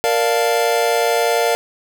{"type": "chord", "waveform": "square", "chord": "Bb major seventh", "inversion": "none", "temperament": "equal", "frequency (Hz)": [466.2, 587.3, 698.5, 880], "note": ["Bb4", "D5", "F5", "A5"], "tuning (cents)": [0, 0, 0, 0], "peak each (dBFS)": [-19, -22, -20, -25], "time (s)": [0.04, 1.55], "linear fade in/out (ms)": 0, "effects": []}